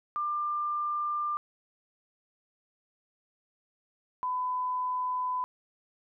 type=tone pair in turn; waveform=sine; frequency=1193 / 1004.1 Hz; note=D6 / B5; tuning=+27 / +28 cents; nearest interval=minor third; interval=299 cents; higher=first; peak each=-28 dBFS; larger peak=neither; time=0.16-1.37 / 4.23-5.44 s; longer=neither; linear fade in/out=0 ms; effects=none